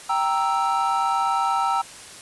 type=chord; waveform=triangle; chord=E diminished; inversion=first; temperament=equal; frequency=784 / 932.3 / 1318.5 Hz; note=G5 / Bb5 / E6; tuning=0 / 0 / 0 cents; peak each=-22 dBFS; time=0.09-1.82 s; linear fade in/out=10 ms; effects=white hiss -41 dBFS RMS until 2.21 s + resampled to 24000 Hz